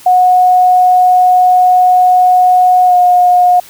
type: tone with pitch glide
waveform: sine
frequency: 730 to 718.7 Hz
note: F#5 to F5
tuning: -24 to +49 cents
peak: -4 dBFS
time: 0.06-3.6 s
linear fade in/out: 5 ms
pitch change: -27 cents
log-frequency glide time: 2.86-2.94 s
effects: white hiss -37 dBFS RMS until 3.69 s